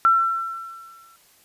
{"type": "tone with exponential decay", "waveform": "sine", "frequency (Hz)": 1347, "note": "E6", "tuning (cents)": 37, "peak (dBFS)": -11, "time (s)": [0.05, 1.16], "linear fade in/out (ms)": 0, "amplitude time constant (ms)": 240, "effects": ["white hiss -56 dBFS RMS until 1.44 s", "resampled to 32000 Hz"]}